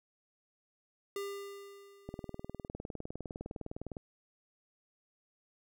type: tone with exponential decay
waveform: square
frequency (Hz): 400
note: G4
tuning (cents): +35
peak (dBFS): -36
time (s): 1.16-2.68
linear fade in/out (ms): 2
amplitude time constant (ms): 330
type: click train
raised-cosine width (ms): 2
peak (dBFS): -27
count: 38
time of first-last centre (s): 2.09-3.968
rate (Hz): 19.7
effects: none